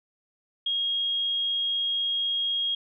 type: tone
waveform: sine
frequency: 3268 Hz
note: G#7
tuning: 29 cents flat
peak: -24 dBFS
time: 0.66-2.75 s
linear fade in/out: 5 ms
effects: none